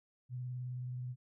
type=tone with vibrato; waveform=sine; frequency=125.1 Hz; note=B2; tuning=23 cents sharp; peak=-38 dBFS; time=0.29-1.16 s; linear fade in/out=50 ms; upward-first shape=sine; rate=19 Hz; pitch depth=27 cents each way; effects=none